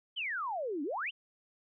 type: exponential two-way sweep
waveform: sine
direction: down then up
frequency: 3200 to 269.4 to 3200 Hz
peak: -33 dBFS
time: 0.16-1.11 s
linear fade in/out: 20 ms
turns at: 0.83 s
effects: none